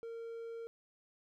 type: tone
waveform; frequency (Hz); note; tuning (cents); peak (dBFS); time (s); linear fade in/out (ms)
triangle; 460; A#4; -23; -40; 0.03-0.67; 0
effects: none